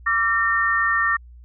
sine tone cluster, 1164 / 1359 / 1822 Hz, D6 / F6 / A#6, -16 / -48 / -40 cents, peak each -22 / -26 / -19 dBFS, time 0.06-1.17 s, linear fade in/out 10 ms, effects added 60 Hz sine -41 dBFS peak until 1.44 s

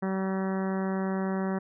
harmonic tone, 190.9 Hz, G3, 46 cents flat, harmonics 1 / 2 / 3 / 4 / 5 / 6 / 7 / 8 / 9 / 10, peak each -28 / -34 / -38 / -40 / -42 / -44 / -45 / -46 / -47 / -48 dBFS, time 0.02-1.59 s, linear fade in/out 10 ms, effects none

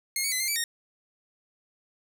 10% pulse tone with pitch steps, 2143 / 2241 / 2025 / 2105 / 2308 / 1854 Hz, C7 / C#7 / B6 / C7 / D7 / A#6, +41 / +18 / +43 / +10 / -31 / -10 cents, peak -17 dBFS, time 0.16-0.64 s, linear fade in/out 2 ms, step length 80 ms, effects none

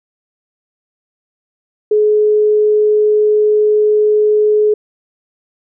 sine tone, 423.6 Hz, G#4, 34 cents sharp, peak -8 dBFS, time 1.91-4.74 s, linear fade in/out 5 ms, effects none

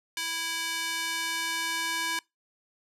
square tone with high-pass filter sweep, 329.6 Hz, E4, in tune, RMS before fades -31 dBFS, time 0.17-2.19 s, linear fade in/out 2 ms, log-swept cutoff 2200 to 1400 Hz, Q 0.85, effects noise-tail reverb RT60 0.2 s tail -24 dB re dry + low-pass 12000 Hz 12 dB/octave

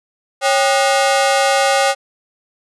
sawtooth ring-modulated tone, 672 Hz, E5, 33 cents sharp, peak -5 dBFS, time 0.41-1.95 s, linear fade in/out 50 ms, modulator 121 Hz, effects resampled to 24000 Hz

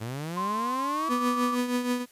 sawtooth linear sweep, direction up, 105.3 to 329.6 Hz, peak -28 dBFS, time 0-1.1 s, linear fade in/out 20 ms
sine tone with pitch glide, 1046.5 to 1167.9 Hz, C6 to D6, 0 to -10 cents, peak -27 dBFS, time 0.36-1.56 s, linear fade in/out 20 ms, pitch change +190 cents, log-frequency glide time 0.84-1.15 s
35% pulse tone with tremolo, 246.5 Hz, B3, 3 cents flat, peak -21 dBFS, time 1.08-2.06 s, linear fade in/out 50 ms, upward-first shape triangle, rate 6.3 Hz, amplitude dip 65%
effects white hiss -58 dBFS RMS until 2.11 s + resampled to 32000 Hz

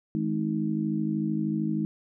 harmonic tone with a mistuned harmonic, 53.1 Hz, G#1, 39 cents sharp, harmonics 3 / 4 / 5 / 6, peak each -31 / -28 / -39 / -30 dBFS, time 0.15-1.85 s, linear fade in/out 0 ms, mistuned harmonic 6, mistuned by -18 cents, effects none

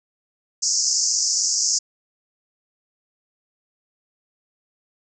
white band-pass noise, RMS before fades -21 dBFS, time 0.62-1.79 s, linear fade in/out 10 ms, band 4900 to 7200 Hz, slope 96 dB/octave, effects none

